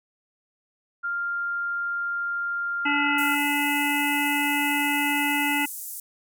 sine tone, 1396.9 Hz, F6, in tune, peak -25 dBFS, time 1.03-3.36 s, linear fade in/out 20 ms
harmonic tone, 288.9 Hz, D4, 28 cents flat, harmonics 1 / 3 / 5 / 7 / 9 / 10, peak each -27 / -28 / -33 / -27 / -28 / -34 dBFS, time 2.85-5.66 s, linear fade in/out 10 ms
white band-pass noise, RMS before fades -36 dBFS, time 3.18-6 s, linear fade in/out 2 ms, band 7500 to 16000 Hz, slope 24 dB/octave
effects none

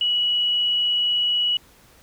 sine tone, 2929 Hz, F#7, 18 cents flat, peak -18 dBFS, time 0.01-1.57 s, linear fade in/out 2 ms, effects pink hiss -53 dBFS RMS until 2.02 s

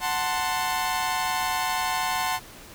sawtooth chord, F# diminished, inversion none, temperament equal with one note detuned, 740 / 885.6 / 1046.5 Hz, F#5 / A5 / C6, 0 / +11 / 0 cents, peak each -25 dBFS, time 0-2.4 s, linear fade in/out 50 ms, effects pink hiss -45 dBFS RMS until 2.74 s

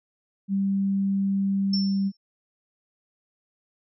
sine tone, 196.1 Hz, G3, 1 cent sharp, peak -21 dBFS, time 0.48-2.12 s, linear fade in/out 50 ms
sine tone with exponential decay, 5390 Hz, E8, 38 cents sharp, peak -24 dBFS, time 1.73-2.17 s, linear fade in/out 5 ms, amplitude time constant 95 ms
effects none

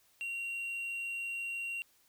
triangle tone, 2753 Hz, F7, 25 cents flat, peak -34 dBFS, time 0.21-1.82 s, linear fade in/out 0 ms, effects white hiss -68 dBFS RMS until 2.08 s

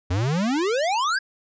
square exponential sweep, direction up, 84.2 to 1661.2 Hz, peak -21 dBFS, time 0.1-1.19 s, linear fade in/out 10 ms, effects resampled to 16000 Hz

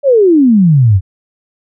sine exponential sweep, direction down, 586 to 88.2 Hz, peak -4 dBFS, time 0.03-1.01 s, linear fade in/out 50 ms, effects none

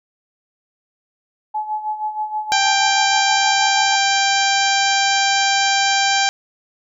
sine tone with tremolo, 855 Hz, A5, 50 cents flat, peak -18 dBFS, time 1.54-3.96 s, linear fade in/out 10 ms, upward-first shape sine, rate 6.3 Hz, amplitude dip 70%
harmonic tone, 788 Hz, G5, 9 cents sharp, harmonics 1 / 2 / 3 / 4 / 5 / 6 / 7 / 8 / 9, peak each -18 / -21 / -23 / -24 / -25 / -26 / -26 / -27 / -28 dBFS, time 2.52-6.29 s, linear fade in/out 0 ms
effects none

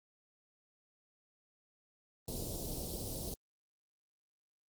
pink band-stop noise, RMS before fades -40 dBFS, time 2.28-3.34 s, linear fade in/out 2 ms, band 680 to 4100 Hz, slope 24 dB/octave, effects Opus 24 kbps

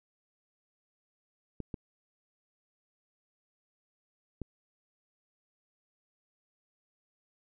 clicks, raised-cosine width 3 ms, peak -24 dBFS, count 3, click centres 1.603 / 1.742 / 4.417 s, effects none

